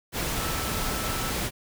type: tone in noise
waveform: sine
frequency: 1318.5 Hz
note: E6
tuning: in tune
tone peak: -37 dBFS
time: 0.34-1.33 s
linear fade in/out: 50 ms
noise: pink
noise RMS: -29 dBFS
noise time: 0.12-1.51 s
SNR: -11 dB
effects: none